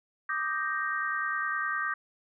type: chord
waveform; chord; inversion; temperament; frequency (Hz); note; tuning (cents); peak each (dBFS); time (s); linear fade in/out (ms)
sine; Eb major seventh; third; equal; 1174.7 / 1244.5 / 1568 / 1864.7; D6 / Eb6 / G6 / Bb6; 0 / 0 / 0 / 0; -34 / -36 / -32 / -34; 0.29-1.94; 5
effects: none